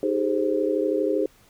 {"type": "chord", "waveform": "sine", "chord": "Ab major seventh", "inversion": "second", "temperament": "equal with one note detuned", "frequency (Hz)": [311.1, 392, 424.5, 523.3], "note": ["Eb4", "G4", "Ab4", "C5"], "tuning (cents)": [0, 0, 38, 0], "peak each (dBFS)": -26, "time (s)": [0.03, 1.26], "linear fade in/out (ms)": 2, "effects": ["pink hiss -57 dBFS RMS until 1.49 s"]}